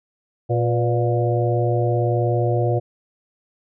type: harmonic tone with a mistuned harmonic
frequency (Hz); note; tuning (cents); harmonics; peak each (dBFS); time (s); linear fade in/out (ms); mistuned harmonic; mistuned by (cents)
118.5; A#2; +29; 1 / 3 / 4 / 5 / 6; -19 / -24 / -25 / -26 / -27; 0.49-2.8; 20; 4; +62
effects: none